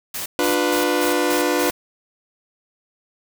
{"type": "noise bursts", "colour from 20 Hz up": "white", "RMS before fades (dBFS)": -28, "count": 6, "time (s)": [0.14, 1.71], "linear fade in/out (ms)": 5, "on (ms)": 120, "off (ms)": 170}
{"type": "chord", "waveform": "sawtooth", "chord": "B diminished", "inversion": "first", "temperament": "just", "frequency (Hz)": [296.3, 355.6, 493.9], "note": ["D4", "F4", "B4"], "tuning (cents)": [15, 31, 0], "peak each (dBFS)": -18, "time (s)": [0.39, 1.7], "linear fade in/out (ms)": 0}
{"effects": []}